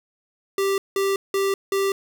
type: tone bursts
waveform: square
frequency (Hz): 392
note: G4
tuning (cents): 0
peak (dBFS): -20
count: 4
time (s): 0.58-1.92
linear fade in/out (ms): 2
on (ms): 200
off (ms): 180
effects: none